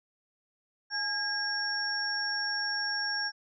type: tone cluster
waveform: sine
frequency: 840 / 1627 / 5500 Hz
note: G#5 / G#6 / F8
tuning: +19 / -36 / -27 cents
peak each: -40 / -32 / -32 dBFS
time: 0.9-3.32 s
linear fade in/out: 50 ms
effects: none

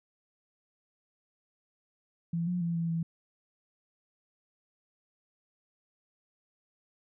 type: tone with pitch steps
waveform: sine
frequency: 168.3 / 178.1 / 169.3 / 167 / 165.4 Hz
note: E3 / F3 / E3 / E3 / E3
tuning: +36 / +34 / +46 / +23 / +6 cents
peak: -28 dBFS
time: 2.33-3.03 s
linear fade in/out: 5 ms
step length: 140 ms
effects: none

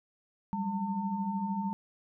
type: tone cluster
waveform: sine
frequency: 186.6 / 199.8 / 902 Hz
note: F#3 / G3 / A5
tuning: +15 / +33 / +43 cents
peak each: -39 / -32 / -35 dBFS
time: 0.53-1.73 s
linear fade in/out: 0 ms
effects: none

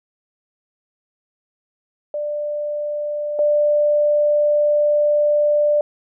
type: tone pair in turn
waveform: sine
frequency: 592 / 592 Hz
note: D5 / D5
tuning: +14 / +14 cents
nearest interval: unison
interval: 0 cents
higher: neither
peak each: -21 / -13 dBFS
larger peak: second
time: 2.14-3.39 / 3.39-5.81 s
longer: second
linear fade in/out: 2 ms
effects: none

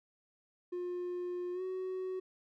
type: tone with pitch glide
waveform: triangle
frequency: 356.2 to 373 Hz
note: F4 to F#4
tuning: +34 to +14 cents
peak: -33 dBFS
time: 0.72-2.2 s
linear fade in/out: 10 ms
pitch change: +80 cents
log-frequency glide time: 1.53-1.62 s
effects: tanh soft clip ceiling -29 dBFS

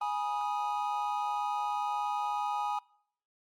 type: chord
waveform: triangle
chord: G# minor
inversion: none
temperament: equal with one note detuned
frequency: 830.6 / 972.5 / 1244.5 Hz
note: G#5 / B5 / D#6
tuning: 0 / -27 / 0 cents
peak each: -30 / -35 / -35 dBFS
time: 0.01-2.79 s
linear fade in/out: 5 ms
effects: noise-tail reverb RT60 0.7 s tail -26 dB re dry + Opus 24 kbps

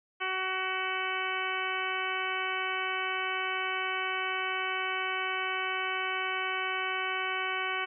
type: harmonic tone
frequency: 375.8 Hz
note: F#4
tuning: 27 cents sharp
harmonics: 1 / 2 / 3 / 4 / 5 / 6 / 7 / 8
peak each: -40 / -39 / -36 / -36 / -41 / -36 / -40 / -39 dBFS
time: 0.2-7.86 s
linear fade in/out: 20 ms
effects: none

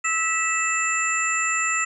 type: tone cluster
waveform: sine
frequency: 1304 / 1952 / 2640 / 7260 Hz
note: E6 / B6 / E7 / A#8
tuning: -19 / -21 / +2 / -47 cents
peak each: -26 dBFS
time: 0.04-1.85 s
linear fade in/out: 10 ms
effects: none

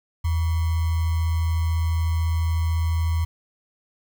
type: tone with sample-and-hold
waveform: sine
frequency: 82 Hz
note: E2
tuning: 9 cents flat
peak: -19 dBFS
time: 0.24-3.25 s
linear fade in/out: 10 ms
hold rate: 1050 Hz
effects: none

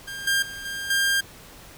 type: tone with level steps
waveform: sawtooth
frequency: 1600 Hz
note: G6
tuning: 35 cents sharp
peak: -29 / -16 / -31 / -26 / -16 dBFS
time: 0.07-1.21 s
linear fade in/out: 10 ms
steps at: 0.27 / 0.42 / 0.65 / 0.9 s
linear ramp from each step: 5 ms
effects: pink hiss -46 dBFS RMS until 1.77 s

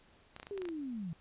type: clicks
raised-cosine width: 0.3 ms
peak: -30 dBFS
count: 8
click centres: 0.364 / 0.399 / 0.43 / 0.469 / 0.577 / 0.619 / 0.654 / 0.688 s
type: linear sweep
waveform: sine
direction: down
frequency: 412.2 to 155.56 Hz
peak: -37 dBFS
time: 0.51-1.13 s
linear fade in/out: 0 ms
effects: pink hiss -64 dBFS RMS until 1.2 s + resampled to 8000 Hz

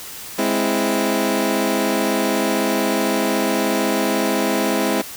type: chord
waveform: 20% pulse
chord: Ab augmented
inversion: none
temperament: equal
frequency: 207.7 / 261.6 / 329.6 Hz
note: Ab3 / C4 / E4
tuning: 0 / 0 / 0 cents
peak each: -17 dBFS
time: 0.38-5.02 s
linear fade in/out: 10 ms
effects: white hiss -34 dBFS RMS until 5.16 s

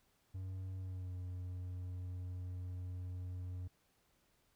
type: tone with pitch glide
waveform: triangle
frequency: 93.9 to 90.6 Hz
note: F#2 to F#2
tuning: +26 to -36 cents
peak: -39 dBFS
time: 0.34-3.68 s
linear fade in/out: 10 ms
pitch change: -62 cents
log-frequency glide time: 0.78-1.14 s
effects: pink hiss -75 dBFS RMS until 4.55 s

